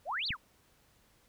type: exponential two-way sweep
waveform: sine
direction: up then down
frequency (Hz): 507 to 4784 to 873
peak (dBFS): -32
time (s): 0.05-0.37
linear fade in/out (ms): 50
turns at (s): 0.27
type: click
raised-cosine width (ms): 5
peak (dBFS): -29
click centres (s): 0.306
effects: pink hiss -67 dBFS RMS until 1.28 s